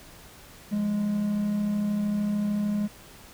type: tone pair together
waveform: triangle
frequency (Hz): 174.46 / 207.7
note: F3 / G#3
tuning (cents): -2 / 0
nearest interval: minor third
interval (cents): 302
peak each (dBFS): -34 / -22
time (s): 0.71-2.88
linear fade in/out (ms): 20
effects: pink hiss -49 dBFS RMS until 3.33 s